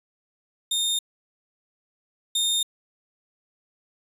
sawtooth tone pair in turn, 3655 / 3655 Hz, A#7 / A#7, -35 / -35 cents, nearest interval unison, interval 0 cents, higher neither, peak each -19 / -18 dBFS, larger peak second, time 0.71-0.99 / 2.35-2.63 s, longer neither, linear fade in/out 5 ms, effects resampled to 32000 Hz

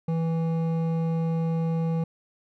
triangle tone with hard clipping, 164.1 Hz, E3, 8 cents flat, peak -25 dBFS, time 0.08-2.04 s, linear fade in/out 5 ms, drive 14 dB, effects none

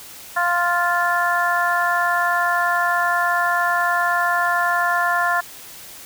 harmonic tone, 349.5 Hz, F4, 1 cent sharp, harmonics 2 / 3 / 4 / 5, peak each -22 / -22 / -22 / -22 dBFS, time 0.36-5.41 s, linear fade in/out 10 ms, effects white hiss -39 dBFS RMS until 6.05 s

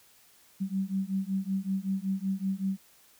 sine beating tone pair, 190 / 195.3 Hz, F#3 / G3, +46 / -6 cents, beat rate 5.3 Hz, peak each -31 / -31 dBFS, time 0.6-2.78 s, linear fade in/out 20 ms, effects white hiss -60 dBFS RMS until 3.19 s

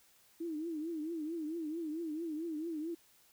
sine tone with vibrato, 320 Hz, D#4, 49 cents sharp, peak -36 dBFS, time 0.4-2.95 s, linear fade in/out 10 ms, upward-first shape triangle, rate 4.5 Hz, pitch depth 140 cents each way, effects white hiss -66 dBFS RMS until 3.32 s

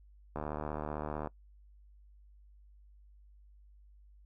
click train, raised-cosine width 1 ms, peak -23 dBFS, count 70, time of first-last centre 0.36-1.273 s, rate 75.6 Hz, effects noise-tail reverb RT60 0.1 s tail -22 dB re dry + added 50 Hz sine -56 dBFS peak until 4.25 s

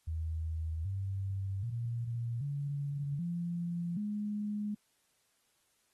sine tone with pitch steps, 80.3 / 97.16 / 117.57 / 142.25 / 172.13 / 208.3 Hz, E2 / G2 / A#2 / C#3 / F3 / G#3, -45 / -15 / +15 / +45 / -25 / +5 cents, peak -33 dBFS, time 0.07-4.75 s, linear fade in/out 10 ms, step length 780 ms, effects white hiss -74 dBFS RMS until 5.93 s + AAC 32 kbps

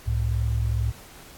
sine tone pair together, 66.6 / 108.8 Hz, C2 / A2, +31 / -19 cents, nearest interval minor sixth, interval 850 cents, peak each -24 dBFS, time 0.06-0.92 s, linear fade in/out 20 ms, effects pink hiss -47 dBFS RMS until 1.37 s + AAC 64 kbps

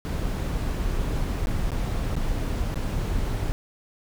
brown noise with dropouts, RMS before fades -26 dBFS, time 0.05-3.52 s, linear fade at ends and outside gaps 0 ms, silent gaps 1.458-1.471 / 1.706-1.718 / 2.155-2.165 / 2.743-2.757 s, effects none

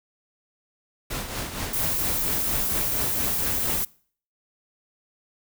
pink noise with tremolo, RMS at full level -29 dBFS, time 1.1-3.84 s, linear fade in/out 10 ms, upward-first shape triangle, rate 4.3 Hz, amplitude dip 60%
violet noise, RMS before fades -26 dBFS, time 1.73-3.85 s, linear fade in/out 5 ms
effects noise-tail reverb RT60 0.5 s tail -23 dB re dry

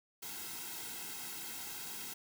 white noise with comb filter, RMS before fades -44 dBFS, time 0.22-2.14 s, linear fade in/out 10 ms, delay 1.7 ms, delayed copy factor -0.85, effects none

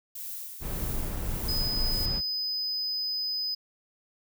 violet noise with tremolo, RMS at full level -37 dBFS, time 0.15-2.06 s, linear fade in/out 5 ms, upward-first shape sine, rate 1.7 Hz, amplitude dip 50%
brown noise, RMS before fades -31 dBFS, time 0.6-2.22 s, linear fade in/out 50 ms
triangle tone, 5010 Hz, D#8, 11 cents sharp, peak -27 dBFS, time 1.48-3.55 s, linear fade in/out 10 ms
effects none

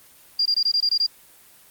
sine tone bursts, 4789 Hz, D8, 33 cents sharp, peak -17 dBFS, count 8, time 0.39-1.065 s, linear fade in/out 5 ms, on 66 ms, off 21 ms, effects white hiss -51 dBFS RMS until 1.7 s + Opus 24 kbps

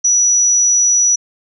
sine tone, 5880 Hz, F#8, 12 cents flat, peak -9 dBFS, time 0.04-1.16 s, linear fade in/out 10 ms, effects none

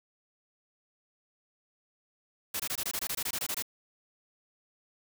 white noise bursts, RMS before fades -33 dBFS, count 14, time 2.54-3.624 s, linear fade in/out 5 ms, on 57 ms, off 22 ms, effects none

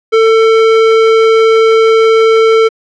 square tone, 446.9 Hz, A4, 27 cents sharp, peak -5 dBFS, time 0.12-2.69 s, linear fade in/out 20 ms, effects low-pass 3000 Hz 12 dB/octave

